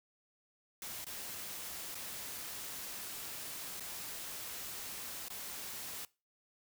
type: noise with dropouts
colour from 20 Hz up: white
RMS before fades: -44 dBFS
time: 0.82-6.05 s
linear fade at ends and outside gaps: 2 ms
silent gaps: 1.045-1.066 / 1.947-1.952 / 3.798-3.805 / 5.284-5.302 s
effects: noise-tail reverb RT60 0.3 s tail -22 dB re dry